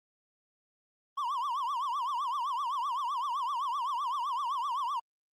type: tone with vibrato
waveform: triangle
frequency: 1046.5 Hz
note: C6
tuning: in tune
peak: -28 dBFS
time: 1.17-5 s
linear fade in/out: 10 ms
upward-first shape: triangle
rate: 7.8 Hz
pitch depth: 240 cents each way
effects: Opus 32 kbps